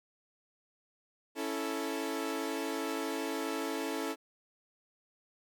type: chord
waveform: sawtooth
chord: A major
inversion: first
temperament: equal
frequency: 277.2 / 329.6 / 440 Hz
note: C#4 / E4 / A4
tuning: 0 / 0 / 0 cents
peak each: -34 dBFS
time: 1.35-4.16 s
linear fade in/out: 50 ms
effects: none